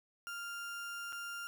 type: tone with dropouts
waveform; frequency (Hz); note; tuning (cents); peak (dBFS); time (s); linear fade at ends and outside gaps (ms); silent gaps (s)
35% pulse; 1396.9; F6; 0; -39; 0.27-1.47; 0; 1.124-1.129
effects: none